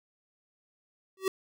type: tone with exponential growth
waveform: square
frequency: 381.5 Hz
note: G4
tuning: 47 cents flat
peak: -23 dBFS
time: 1.17-1.28 s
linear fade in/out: 2 ms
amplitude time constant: 22 ms
effects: none